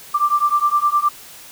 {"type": "beating tone pair", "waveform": "sine", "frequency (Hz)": [1174.7, 1184.4], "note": ["D6", "D6"], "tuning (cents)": [0, 14], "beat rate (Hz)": 9.7, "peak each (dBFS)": -17, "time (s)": [0.14, 1.09], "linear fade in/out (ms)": 10, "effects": ["white hiss -40 dBFS RMS until 1.51 s"]}